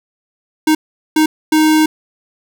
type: tone bursts at uneven times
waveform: square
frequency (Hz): 311.1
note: D#4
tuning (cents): 0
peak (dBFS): -9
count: 3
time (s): 0.67-0.75 / 1.16-1.26 / 1.52-1.86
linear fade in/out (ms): 5
effects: none